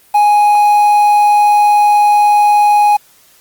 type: tone with quantisation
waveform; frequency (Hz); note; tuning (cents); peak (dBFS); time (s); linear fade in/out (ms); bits
triangle; 830.6; G#5; 0; -4; 0.14-2.97; 10; 5
effects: white hiss -47 dBFS RMS until 3.4 s + Opus 24 kbps